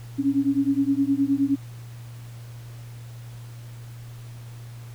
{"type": "beating tone pair", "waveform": "sine", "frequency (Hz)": [272.5, 282.1], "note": ["C#4", "C#4"], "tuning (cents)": [-29, 30], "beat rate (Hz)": 9.6, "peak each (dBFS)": -22, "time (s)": [0.18, 1.56], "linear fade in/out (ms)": 20, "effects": ["added 118 Hz sine -37 dBFS peak until 4.94 s", "pink hiss -51 dBFS RMS until 4.94 s"]}